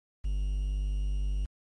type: tone with quantisation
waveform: triangle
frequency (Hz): 49.48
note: G1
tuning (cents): +17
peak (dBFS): -25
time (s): 0.24-1.46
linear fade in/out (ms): 10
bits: 9
effects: MP3 48 kbps